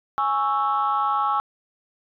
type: chord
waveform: sine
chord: C# minor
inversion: second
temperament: equal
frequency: 830.6 / 1108.7 / 1318.5 Hz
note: G#5 / C#6 / E6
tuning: 0 / 0 / 0 cents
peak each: -23 dBFS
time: 0.18-1.4 s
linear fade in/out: 0 ms
effects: tanh soft clip ceiling -13 dBFS